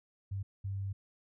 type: tone bursts at uneven times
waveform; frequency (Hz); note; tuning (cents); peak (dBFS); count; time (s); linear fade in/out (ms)
sine; 98; G2; 0; -34; 2; 0.31-0.43 / 0.64-0.93; 10
effects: none